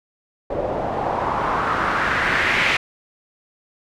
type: noise with low-pass filter sweep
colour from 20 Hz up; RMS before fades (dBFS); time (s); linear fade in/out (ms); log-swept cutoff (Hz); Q
white; -21; 0.5-2.77; 5; 560 to 2400; 2.6
effects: none